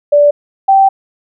sine tone pair in turn, 583 / 778.2 Hz, D5 / G5, -13 / -13 cents, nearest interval perfect fourth, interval 500 cents, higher second, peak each -4 dBFS, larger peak neither, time 0.12-0.31 / 0.68-0.89 s, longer second, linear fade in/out 10 ms, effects none

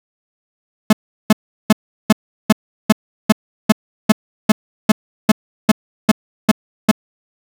45% pulse tone bursts, 215.2 Hz, A3, 38 cents flat, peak -5 dBFS, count 16, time 0.9-6.914 s, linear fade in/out 5 ms, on 29 ms, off 370 ms, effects none

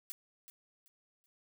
blue noise with echo, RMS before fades -42 dBFS, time 0.1-0.12 s, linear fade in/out 0 ms, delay 380 ms, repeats 3, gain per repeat -11 dB, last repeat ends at 1.26 s, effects none

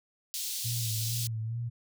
pink high-pass noise, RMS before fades -35 dBFS, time 0.34-1.27 s, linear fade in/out 0 ms, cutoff 3700 Hz, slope 24 dB/octave
sine tone with vibrato, 114.4 Hz, A#2, 32 cents flat, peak -31 dBFS, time 0.64-1.7 s, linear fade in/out 20 ms, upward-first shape sine, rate 2.3 Hz, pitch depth 64 cents each way
effects none

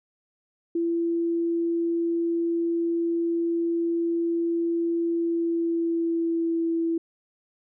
sine tone with pitch glide, 337 to 331.4 Hz, E4 to E4, +38 to +9 cents, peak -22 dBFS, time 0.75-6.98 s, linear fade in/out 5 ms, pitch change -29 cents, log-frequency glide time 5.08-6.67 s, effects none

